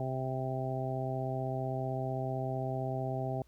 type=harmonic tone; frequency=130.81 Hz; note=C3; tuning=in tune; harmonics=1 / 2 / 3 / 4 / 5 / 6; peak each=-35 / -42 / -41 / -46 / -38 / -41 dBFS; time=0-3.42 s; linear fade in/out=2 ms; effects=added 60 Hz sine -61 dBFS peak until 3.47 s + pink hiss -70 dBFS RMS until 3.47 s